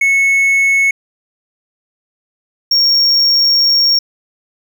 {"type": "tone pair in turn", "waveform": "triangle", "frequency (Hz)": [2200, 5544], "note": ["C#7", "F8"], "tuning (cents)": [-14, -14], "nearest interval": "octave + major third", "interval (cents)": 1600, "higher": "second", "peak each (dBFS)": -7, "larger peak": "neither", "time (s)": [[0.01, 0.91], [2.71, 3.99]], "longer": "second", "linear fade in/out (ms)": 5, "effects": []}